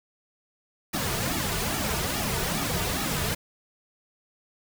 pink noise with flanger, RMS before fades -28 dBFS, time 0.93-3.35 s, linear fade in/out 10 ms, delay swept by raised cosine 1.9 to 3.8 ms, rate 2.4 Hz, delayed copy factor -0.8, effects none

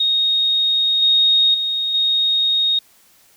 sine tone with level steps, 3729 Hz, A#7, in tune, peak -14 / -11 / -18 / -14 dBFS, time 0-2.79 s, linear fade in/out 5 ms, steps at 1.02 / 1.54 / 1.94 s, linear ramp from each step 5 ms, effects white hiss -53 dBFS RMS until 3.36 s

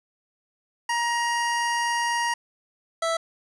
25% pulse tone pair in turn, 944 / 659.6 Hz, A#5 / E5, +22 / +1 cents, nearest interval tritone, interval 621 cents, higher first, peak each -19 dBFS, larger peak neither, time 0.89-2.34 / 3.02-3.17 s, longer first, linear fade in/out 5 ms, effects resampled to 22050 Hz + 8-bit

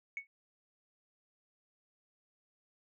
sine tone with exponential decay, 2217 Hz, C#7, in tune, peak -32 dBFS, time 0.17-0.27 s, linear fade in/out 1 ms, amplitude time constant 21 ms, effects tanh soft clip ceiling -31 dBFS

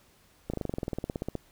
slowing click train, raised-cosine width 2 ms, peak -18 dBFS, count 18, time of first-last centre 0.5-1.353 s, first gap 36 ms, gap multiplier 1.04, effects pink hiss -62 dBFS RMS until 1.51 s

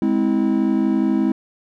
triangle chord, Ab augmented, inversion none, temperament just, 207.7 / 259.6 / 324.5 Hz, Ab3 / C4 / E4, 0 / -13 / -27 cents, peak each -18 dBFS, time 0.02-1.32 s, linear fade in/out 2 ms, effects none

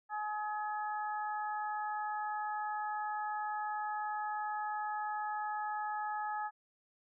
harmonic tone, 422.9 Hz, G#4, 31 cents sharp, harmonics 2 / 3 / 4, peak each -36 / -42 / -44 dBFS, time 0.09-6.51 s, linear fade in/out 50 ms, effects none

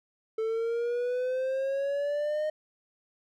triangle exponential sweep, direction up, 440 to 618 Hz, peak -25 dBFS, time 0.38-2.5 s, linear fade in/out 5 ms, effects none

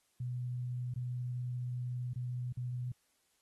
sine tone with dropouts, 123.8 Hz, B2, 5 cents sharp, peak -35 dBFS, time 0.2-2.92 s, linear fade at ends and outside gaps 5 ms, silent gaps 0.94-0.959 / 2.135-2.158 / 2.526-2.571 s, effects white hiss -75 dBFS RMS until 3.41 s + AAC 32 kbps

